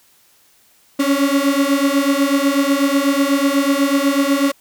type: beating tone pair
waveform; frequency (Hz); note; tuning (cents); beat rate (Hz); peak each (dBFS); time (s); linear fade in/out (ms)
35% pulse; 274.9 / 283; C#4 / C#4; -14 / +36; 8.1; -15; 0.99-4.52; 10
effects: white hiss -54 dBFS RMS until 4.6 s